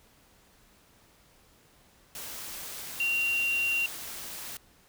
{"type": "tone in noise", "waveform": "sine", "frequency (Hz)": 2760, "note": "F7", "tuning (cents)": -21, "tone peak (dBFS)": -25, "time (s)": [3, 3.86], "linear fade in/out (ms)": 2, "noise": "white", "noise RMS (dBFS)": -40, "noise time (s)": [2.15, 4.57], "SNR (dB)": 12, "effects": ["pink hiss -61 dBFS RMS until 4.88 s"]}